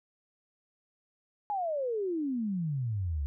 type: exponential sweep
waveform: sine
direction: down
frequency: 849 to 67.1 Hz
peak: -29 dBFS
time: 1.5-3.26 s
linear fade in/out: 0 ms
effects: none